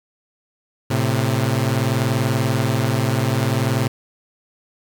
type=tone pair together; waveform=sawtooth; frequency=111.3 / 131.86 Hz; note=A2 / C3; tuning=+20 / +14 cents; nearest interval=minor third; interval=294 cents; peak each=-16 dBFS; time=0.9-3.88 s; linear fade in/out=10 ms; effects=7-bit